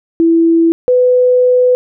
sine tone pair in turn, 331.3 / 499.7 Hz, E4 / B4, +9 / +20 cents, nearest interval perfect fifth, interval 711 cents, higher second, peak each -6 dBFS, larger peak neither, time 0.2-0.72 / 0.88-1.75 s, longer second, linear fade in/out 0 ms, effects none

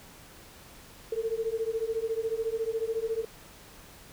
sine beating tone pair, 442.8 / 456.8 Hz, A4 / A#4, +11 / -35 cents, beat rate 14 Hz, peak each -31 dBFS, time 1.12-3.25 s, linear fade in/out 5 ms, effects pink hiss -51 dBFS RMS until 4.12 s

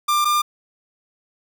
45% pulse tone pair in turn, 1190 / 1198.3 Hz, D6 / D6, +22 / +34 cents, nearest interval unison, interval 12 cents, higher second, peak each -16 dBFS, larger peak neither, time 0.08-0.25 / 0.25-0.42 s, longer neither, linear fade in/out 10 ms, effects none

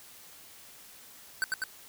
square tone with echo, 1530 Hz, G6, 42 cents flat, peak -26 dBFS, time 1.42-1.44 s, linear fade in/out 0 ms, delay 99 ms, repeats 2, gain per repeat -2 dB, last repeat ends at 1.638 s, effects white hiss -52 dBFS RMS until 1.88 s

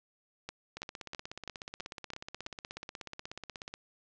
two click trains, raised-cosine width 0.2 ms, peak -24 / -22 dBFS, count 50 / 7, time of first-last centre 0.77-3.74 / 0.49-2.464 s, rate 16.5 / 3.04 Hz, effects resampled to 16000 Hz + 8-bit

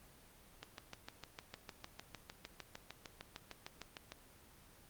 click train, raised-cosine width 0.2 ms, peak -28 dBFS, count 24, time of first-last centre 0.63-4.12 s, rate 6.59 Hz, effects pink hiss -62 dBFS RMS until 4.89 s + Opus 24 kbps

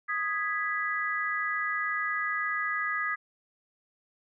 sine chord, G# minor, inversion second, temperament equal, 1244.5 / 1661.2 / 1975.5 Hz, D#6 / G#6 / B6, 0 / 0 / 0 cents, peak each -32 dBFS, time 0.08-3.16 s, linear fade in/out 20 ms, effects none

